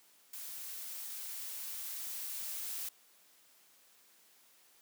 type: noise with level ramp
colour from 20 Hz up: blue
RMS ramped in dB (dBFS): -45 to -40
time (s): 0.33-2.89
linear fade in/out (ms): 5
effects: white hiss -65 dBFS RMS until 4.81 s + high-pass 200 Hz 12 dB/octave